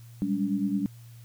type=tone cluster; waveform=sine; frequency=195.3 / 204.7 / 285 Hz; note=G3 / G#3 / C#4; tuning=-6 / -25 / +48 cents; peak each=-29 dBFS; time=0.22-0.86 s; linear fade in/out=0 ms; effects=added 117 Hz sine -45 dBFS peak until 1.24 s + white hiss -59 dBFS RMS until 1.24 s